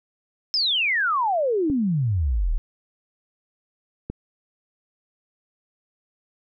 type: exponential sweep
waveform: sine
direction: down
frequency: 5330 to 32.7 Hz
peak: -19 dBFS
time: 0.54-2.58 s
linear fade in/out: 0 ms
type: clicks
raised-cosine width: 3 ms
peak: -16 dBFS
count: 2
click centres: 1.7 / 4.1 s
effects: none